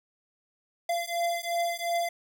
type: beating tone pair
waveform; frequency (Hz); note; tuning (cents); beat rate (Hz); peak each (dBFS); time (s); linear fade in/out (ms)
square; 685 / 687.8; F5 / F5; -34 / -27; 2.8; -31; 0.89-2.09; 5
effects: none